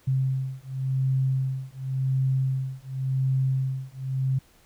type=beating tone pair; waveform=sine; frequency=131.9 / 132.81 Hz; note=C3 / C3; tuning=+14 / +26 cents; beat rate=0.91 Hz; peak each=-26 dBFS; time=0.07-4.39 s; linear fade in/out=10 ms; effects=pink hiss -59 dBFS RMS until 4.65 s